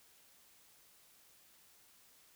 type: silence
effects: white hiss -65 dBFS RMS until 2.35 s